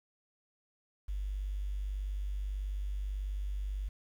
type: tone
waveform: sine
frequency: 49.17 Hz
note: G1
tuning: 6 cents sharp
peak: -33 dBFS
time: 1.08-3.89 s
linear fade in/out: 10 ms
effects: 10-bit